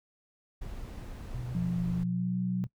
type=noise; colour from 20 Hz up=brown; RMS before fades=-41 dBFS; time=0.61-2.04 s; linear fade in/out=10 ms
type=tone; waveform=sine; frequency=123.47 Hz; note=B2; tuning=in tune; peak=-35 dBFS; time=1.34-2.67 s; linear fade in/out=5 ms
type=tone with pitch glide; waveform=sine; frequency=174.61 to 183.5 Hz; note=F3 to F#3; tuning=0 to -14 cents; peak=-28 dBFS; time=1.55-2.64 s; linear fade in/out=0 ms; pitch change=+86 cents; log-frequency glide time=1.93-2.38 s
effects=noise-tail reverb RT60 0.1 s tail -21 dB re dry